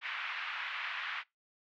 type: band-pass noise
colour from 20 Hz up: white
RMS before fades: -39 dBFS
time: 0.01-1.24 s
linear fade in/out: 50 ms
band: 1100 to 2700 Hz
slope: 24 dB/octave
effects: noise-tail reverb RT60 0.2 s tail -23 dB re dry + low-pass 5000 Hz 12 dB/octave